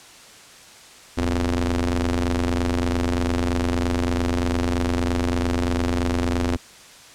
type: ring-modulated tone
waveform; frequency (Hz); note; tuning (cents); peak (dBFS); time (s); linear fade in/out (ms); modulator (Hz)
sawtooth; 88.8; F2; +29; -13; 1.17-6.57; 10; 166
effects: white hiss -45 dBFS RMS until 7.14 s + low-pass 8000 Hz 12 dB/octave